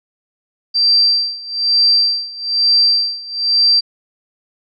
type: tone with tremolo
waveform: sine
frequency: 4699 Hz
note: D8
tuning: in tune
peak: -8 dBFS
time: 0.74-3.81 s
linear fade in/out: 20 ms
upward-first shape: sine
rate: 1.1 Hz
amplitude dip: 90%
effects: none